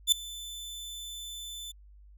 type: tone with ADSR envelope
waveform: sawtooth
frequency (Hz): 3520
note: A7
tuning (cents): 0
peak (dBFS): -14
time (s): 0.07-1.72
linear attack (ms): 51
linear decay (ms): 3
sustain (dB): -22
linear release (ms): 12
effects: added 50 Hz sine -51 dBFS peak until 2.17 s